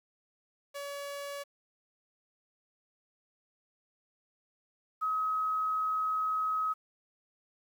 sawtooth / sine tone pair in turn, 567 / 1272.9 Hz, C#5 / D#6, +39 / +39 cents, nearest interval octave + major second, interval 1400 cents, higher second, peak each -34 / -28 dBFS, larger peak second, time 0.74-1.44 / 5.01-6.74 s, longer second, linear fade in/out 20 ms, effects 10-bit

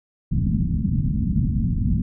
white low-pass noise, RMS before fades -21 dBFS, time 0.31-2.02 s, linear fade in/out 5 ms, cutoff 230 Hz, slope 48 dB/octave, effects none

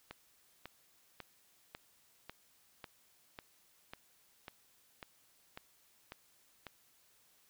click train, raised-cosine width 0.3 ms, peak -29 dBFS, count 13, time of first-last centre 0.11-6.667 s, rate 1.83 Hz, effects white hiss -69 dBFS RMS until 7.49 s

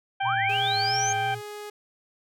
harmonic tone, 784 Hz, G5, in tune, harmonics 1 / 2 / 3 / 4, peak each -25 / -31 / -35 / -37 dBFS, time 0.2-1.35 s, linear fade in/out 10 ms
sine tone with vibrato, 115.3 Hz, A#2, 19 cents flat, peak -35 dBFS, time 0.22-1.42 s, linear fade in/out 50 ms, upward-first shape sine, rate 3 Hz, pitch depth 92 cents each way
sine linear sweep, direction up, 875 to 6540 Hz, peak -26 dBFS, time 0.25-1.13 s, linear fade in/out 5 ms
sawtooth tone with pitch glide, 411.1 to 416.8 Hz, G#4 to G#4, -18 to +6 cents, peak -32 dBFS, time 0.49-1.7 s, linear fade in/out 5 ms, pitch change +24 cents, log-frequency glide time 0.86-0.93 s
effects none

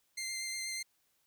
15% pulse tone with vibrato, 2090 Hz, C7, 2 cents flat, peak -30 dBFS, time 0.17-0.83 s, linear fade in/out 10 ms, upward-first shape sine, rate 8.3 Hz, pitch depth 13 cents each way, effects white hiss -75 dBFS RMS until 1.26 s

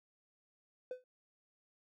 triangle tone with exponential decay, 505 Hz, B4, 39 cents sharp, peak -33 dBFS, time 0.91-1.04 s, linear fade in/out 2 ms, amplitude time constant 28 ms, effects tanh soft clip ceiling -31 dBFS

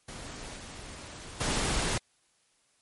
pink noise with level steps, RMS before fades -42 / -44 / -29 dBFS, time 0.08-1.98 s, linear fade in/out 5 ms, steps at 0.57 / 1.4 s, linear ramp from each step 10 ms, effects white hiss -69 dBFS RMS until 2.81 s + MP3 48 kbps

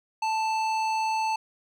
sine tone with hard clipping, 881 Hz, A5, 2 cents sharp, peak -26 dBFS, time 0.22-1.36 s, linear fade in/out 5 ms, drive 13 dB, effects none

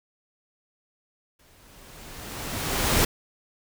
pink noise with exponential growth, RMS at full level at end -19 dBFS, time 1.39-3.05 s, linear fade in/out 5 ms, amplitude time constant 360 ms, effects none

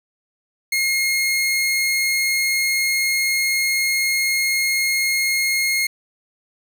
sawtooth tone, 2148 Hz, C7, 45 cents sharp, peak -14 dBFS, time 0.72-5.87 s, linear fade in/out 5 ms, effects none

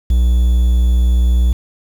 triangle tone with quantisation, 60.4 Hz, B1, 38 cents flat, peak -7 dBFS, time 0.1-1.53 s, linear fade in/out 5 ms, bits 6, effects none

